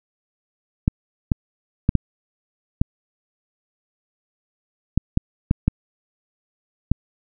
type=clicks; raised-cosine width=5 ms; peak=-3 dBFS; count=10; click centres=0.879 / 1.318 / 1.891 / 1.953 / 2.815 / 4.976 / 5.174 / 5.511 / 5.68 / 6.916 s; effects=none